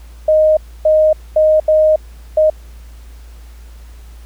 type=tone bursts at uneven times; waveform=sine; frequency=621 Hz; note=D#5; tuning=3 cents flat; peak=-7 dBFS; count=5; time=0.28-0.57 / 0.85-1.13 / 1.36-1.6 / 1.68-1.96 / 2.37-2.5 s; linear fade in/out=5 ms; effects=added 57 Hz sine -33 dBFS peak until 4.25 s + pink hiss -48 dBFS RMS until 4.25 s